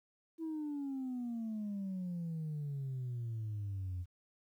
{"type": "exponential sweep", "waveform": "sine", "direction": "down", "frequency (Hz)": [329.6, 87.31], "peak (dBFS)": -35, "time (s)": [0.38, 4.06], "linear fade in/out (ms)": 50, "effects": ["tanh soft clip ceiling -35 dBFS", "12-bit"]}